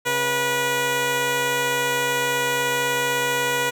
10% pulse tone pair together, 136.61 / 486.1 Hz, C#3 / B4, -25 / -28 cents, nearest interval octave + minor seventh, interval 2197 cents, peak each -23 / -12 dBFS, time 0.05-3.71 s, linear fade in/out 20 ms, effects none

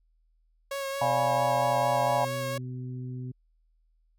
sawtooth tone with vibrato, 549 Hz, C#5, 17 cents flat, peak -27 dBFS, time 0.71-2.58 s, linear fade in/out 5 ms, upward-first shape sine, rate 4.4 Hz, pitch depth 21 cents each way
harmonic tone, 126.4 Hz, B2, 41 cents sharp, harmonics 1 / 2 / 3, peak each -34 / -41 / -49 dBFS, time 1.01-3.32 s, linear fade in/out 10 ms
sine chord, D diminished seventh, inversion none, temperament equal with one note detuned, 587.3 / 698.5 / 830.6 / 980.9 Hz, D5 / F5 / Ab5 / Cb6, 0 / 0 / 0 / -12 cents, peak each -29 dBFS, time 1.01-2.25 s, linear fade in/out 5 ms
effects added 40 Hz sine -64 dBFS peak until 4.18 s

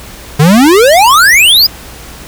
square exponential sweep, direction up, 139.7 to 5130 Hz, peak -3 dBFS, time 0.39-1.67 s, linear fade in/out 10 ms, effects added 60 Hz sine -33 dBFS peak until 2.27 s + pink hiss -30 dBFS RMS until 2.27 s

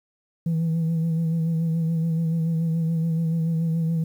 sine tone with vibrato, 163.8 Hz, E3, 11 cents flat, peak -18 dBFS, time 0.46-4.04 s, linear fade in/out 5 ms, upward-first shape sine, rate 7 Hz, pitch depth 37 cents each way, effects tanh soft clip ceiling -19 dBFS + 9-bit

